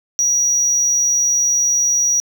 sine tone, 5780 Hz, F#8, 41 cents flat, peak -11 dBFS, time 0.19-2.2 s, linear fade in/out 0 ms, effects tanh soft clip ceiling -11 dBFS + 7-bit

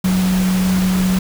sine tone in noise, 185.5 Hz, F#3, 5 cents sharp, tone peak -13 dBFS, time 0.04-1.19 s, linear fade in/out 5 ms, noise pink, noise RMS -25 dBFS, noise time 0.04-1.19 s, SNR +9 dB, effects none

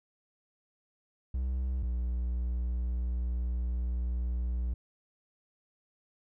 triangle tone pair in turn, 63.9 / 60.58 Hz, C2 / B1, -40 / -33 cents, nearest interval minor second, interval 93 cents, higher first, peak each -27 dBFS, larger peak neither, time 1.34-1.83 / 1.83-4.74 s, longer second, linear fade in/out 5 ms, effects none

